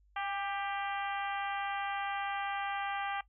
harmonic tone with a mistuned harmonic, 394.7 Hz, G4, 12 cents sharp, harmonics 2 / 3 / 4 / 5 / 6 / 7 / 8, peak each -36 / -40 / -42 / -44 / -46 / -47 / -48 dBFS, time 0.16-3.21 s, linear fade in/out 5 ms, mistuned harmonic 2, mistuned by +24 cents, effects noise-tail reverb RT60 0.1 s tail -19 dB re dry + added 50 Hz sine -63 dBFS peak until 3.28 s

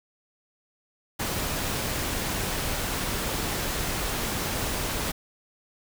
pink noise, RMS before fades -29 dBFS, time 1.19-5.12 s, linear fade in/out 10 ms, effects none

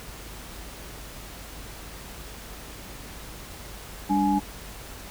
sine tone cluster, 199.2 / 291.8 / 839 Hz, G3 / D4 / G#5, +28 / -11 / +17 cents, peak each -24 dBFS, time 4.09-4.4 s, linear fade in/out 20 ms, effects added 50 Hz sine -44 dBFS peak until 5.1 s + pink hiss -42 dBFS RMS until 5.1 s

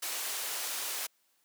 white band-pass noise, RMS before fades -36 dBFS, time 0.02-1.07 s, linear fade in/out 10 ms, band 490 to 15000 Hz, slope 12 dB/octave, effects white hiss -72 dBFS RMS until 1.44 s + high-pass 200 Hz 12 dB/octave

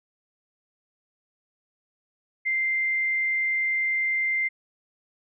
sine tone, 2090 Hz, C7, 2 cents flat, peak -22 dBFS, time 2.45-4.49 s, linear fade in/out 20 ms, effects none

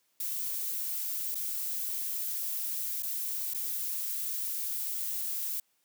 violet noise with dropouts, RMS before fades -34 dBFS, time 0.2-5.6 s, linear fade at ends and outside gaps 2 ms, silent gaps 1.346-1.354 / 3.023-3.032 / 3.536-3.546 s, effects white hiss -73 dBFS RMS until 5.84 s + high-pass 150 Hz 12 dB/octave

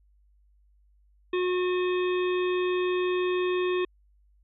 harmonic tone, 362.6 Hz, F#4, 35 cents flat, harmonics 1 / 3 / 5 / 7 / 9 / 10, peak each -24 / -35 / -39 / -37 / -44 / -44 dBFS, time 1.33-3.85 s, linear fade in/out 5 ms, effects added 50 Hz sine -59 dBFS peak until 4.43 s

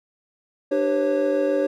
triangle tone cluster, 297.7 / 391.2 / 500 / 547 Hz, D4 / G4 / B4 / C#5, +24 / -4 / +21 / -23 cents, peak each -23 / -24 / -28 / -19 dBFS, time 0.71-1.67 s, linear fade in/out 10 ms, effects none

